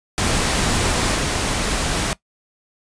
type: noise with level steps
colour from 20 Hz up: pink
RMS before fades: -19 / -21 dBFS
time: 0.18-2.13 s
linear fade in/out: 0 ms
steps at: 1.15 s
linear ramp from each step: 5 ms
effects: noise-tail reverb RT60 0.1 s tail -19 dB re dry + resampled to 22050 Hz